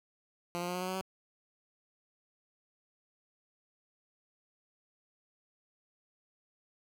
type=tone with pitch steps; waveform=10% pulse; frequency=173.7 / 176.23 / 178.79 / 181.39 / 184.03 / 186.71 / 189.42 Hz; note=F3 / F3 / F3 / F#3 / F#3 / F#3 / F#3; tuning=-9 / +16 / +41 / -34 / -9 / +16 / +41 cents; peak=-26 dBFS; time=0.55-1.012 s; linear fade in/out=0 ms; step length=66 ms; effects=none